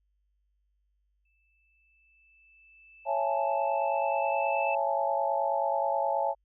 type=tone with exponential growth; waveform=sine; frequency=2637 Hz; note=E7; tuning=in tune; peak=-32 dBFS; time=1.25-4.75 s; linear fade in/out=5 ms; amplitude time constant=760 ms
type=chord; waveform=sine; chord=A major seventh; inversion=first; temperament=equal with one note detuned; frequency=554.4 / 668.5 / 830.6 / 880 Hz; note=C#5 / E5 / G#5 / A5; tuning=0 / +24 / 0 / 0 cents; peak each=-31 dBFS; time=3.05-6.35 s; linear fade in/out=50 ms
effects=added 50 Hz sine -70 dBFS peak until 6.44 s